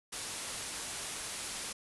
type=low-pass noise; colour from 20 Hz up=white; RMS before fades=-41 dBFS; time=0.12-1.73 s; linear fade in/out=10 ms; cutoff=11000 Hz; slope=96 dB/octave; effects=none